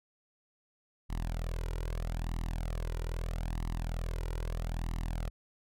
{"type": "tone with flanger", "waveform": "sawtooth", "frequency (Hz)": 41.2, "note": "E1", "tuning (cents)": 0, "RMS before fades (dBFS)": -35, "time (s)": [1.09, 5.3], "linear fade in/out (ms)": 20, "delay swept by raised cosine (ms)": [1, 2.1], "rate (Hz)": 0.78, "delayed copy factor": 0.7, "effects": ["AAC 64 kbps"]}